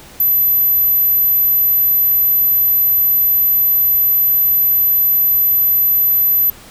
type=tone; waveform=sine; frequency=12030 Hz; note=F#9; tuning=28 cents sharp; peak=-10 dBFS; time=0.2-6.5 s; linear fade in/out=2 ms; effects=pink hiss -39 dBFS RMS until 6.7 s